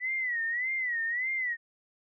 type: tone with vibrato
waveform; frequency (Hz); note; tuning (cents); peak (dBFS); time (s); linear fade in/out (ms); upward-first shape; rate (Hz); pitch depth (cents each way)
sine; 1958; B6; -15; -28; 0-1.57; 50; sine; 1.7; 130
effects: none

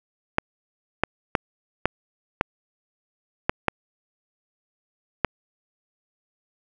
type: clicks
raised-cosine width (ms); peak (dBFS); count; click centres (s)
0.5; -3; 8; 0.384 / 1.036 / 1.352 / 1.856 / 2.411 / 3.495 / 3.683 / 5.247
effects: none

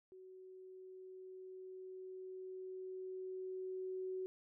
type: tone with level ramp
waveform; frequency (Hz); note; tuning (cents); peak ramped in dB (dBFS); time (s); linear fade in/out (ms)
sine; 373.7; F#4; +17; -54 to -39; 0.12-4.26; 0
effects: none

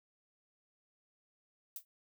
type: noise with exponential decay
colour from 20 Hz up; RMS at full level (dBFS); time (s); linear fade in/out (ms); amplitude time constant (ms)
violet; -38; 1.76-1.85; 1; 18
effects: none

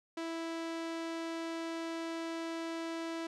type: tone with low-pass filter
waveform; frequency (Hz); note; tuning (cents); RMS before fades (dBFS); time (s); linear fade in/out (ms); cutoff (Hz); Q
sawtooth; 329.6; E4; 0; -39; 0.17-3.27; 5; 6500; 0.65
effects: none

